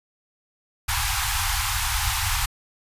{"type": "band-stop noise", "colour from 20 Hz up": "pink", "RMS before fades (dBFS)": -24, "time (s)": [0.88, 2.46], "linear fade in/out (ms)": 10, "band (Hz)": [110, 770], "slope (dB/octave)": 96, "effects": ["resampled to 32000 Hz"]}